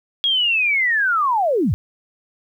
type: linear sweep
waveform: sine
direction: down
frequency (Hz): 3322 to 65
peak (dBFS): -15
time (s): 0.24-1.74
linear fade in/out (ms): 0
effects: 9-bit